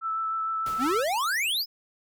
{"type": "tone with vibrato", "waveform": "sine", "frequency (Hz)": 1318.5, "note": "E6", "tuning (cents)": 0, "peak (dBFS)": -26, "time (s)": [0.01, 1.04], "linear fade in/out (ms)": 50, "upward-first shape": "triangle", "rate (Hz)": 6.6, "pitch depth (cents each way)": 14}
{"type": "noise with exponential decay", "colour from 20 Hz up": "pink", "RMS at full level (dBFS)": -39, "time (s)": [0.66, 1.54], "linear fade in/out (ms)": 2, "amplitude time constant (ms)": 190}
{"type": "exponential sweep", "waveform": "square", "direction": "up", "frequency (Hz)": [225, 5340], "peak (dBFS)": -25, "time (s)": [0.78, 1.66], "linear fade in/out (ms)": 50}
{"effects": []}